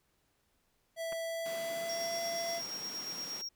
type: tone with pitch glide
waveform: square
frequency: 659.3 to 675.9 Hz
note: E5 to E5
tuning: 0 to +43 cents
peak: -36 dBFS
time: 0.96-2.62 s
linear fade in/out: 50 ms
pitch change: +43 cents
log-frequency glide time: 1.24-2.17 s
type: clicks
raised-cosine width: 0.5 ms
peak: -32 dBFS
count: 2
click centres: 1.123 / 1.129 s
type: high-pass noise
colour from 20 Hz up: pink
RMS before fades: -48 dBFS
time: 1.45-3.42 s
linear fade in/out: 10 ms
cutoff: 170 Hz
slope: 24 dB/octave
type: tone with tremolo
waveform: triangle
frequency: 5588 Hz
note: F8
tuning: in tune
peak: -36 dBFS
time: 1.89-3.49 s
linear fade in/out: 5 ms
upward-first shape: square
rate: 8.5 Hz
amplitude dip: 35%
effects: pink hiss -75 dBFS RMS until 3.55 s